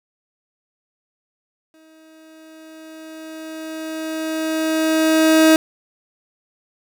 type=tone with exponential growth; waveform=30% pulse; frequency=317.4 Hz; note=D#4; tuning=35 cents sharp; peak=-6 dBFS; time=1.74-5.56 s; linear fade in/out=1 ms; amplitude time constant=830 ms; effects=none